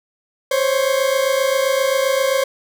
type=tone pair together; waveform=40% pulse; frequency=525 / 552.6 Hz; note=C5 / C#5; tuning=+6 / -6 cents; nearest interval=minor second; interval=88 cents; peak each=-17 / -18 dBFS; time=0.51-2.44 s; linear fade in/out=5 ms; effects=none